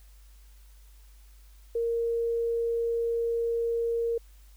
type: tone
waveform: sine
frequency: 464.9 Hz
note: A#4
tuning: 5 cents flat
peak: -25 dBFS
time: 1.75-4.18 s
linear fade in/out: 5 ms
effects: added 50 Hz sine -50 dBFS peak until 4.56 s + white hiss -63 dBFS RMS until 4.56 s